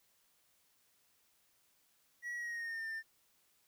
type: tone with pitch glide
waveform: triangle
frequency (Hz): 1924 to 1795.2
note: B6 to A6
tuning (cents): -46 to +34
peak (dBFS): -37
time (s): 2.22-3.03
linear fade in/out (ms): 50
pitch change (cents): -120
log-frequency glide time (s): 2.35-2.86
effects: white hiss -73 dBFS RMS until 3.67 s